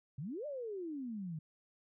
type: exponential two-way sweep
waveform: sine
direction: up then down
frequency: 124 to 613 to 149.9 Hz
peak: -39 dBFS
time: 0.18-1.39 s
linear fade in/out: 5 ms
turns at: 0.46 s
effects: none